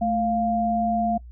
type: tone pair together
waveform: sine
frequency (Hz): 219.1 / 698.5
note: A3 / F5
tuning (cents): -7 / 0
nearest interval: octave + minor sixth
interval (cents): 2007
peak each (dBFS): -24 / -22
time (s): 0.01-1.18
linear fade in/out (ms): 10
effects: noise-tail reverb RT60 0.1 s tail -23 dB re dry + added 60 Hz sine -39 dBFS peak until 1.31 s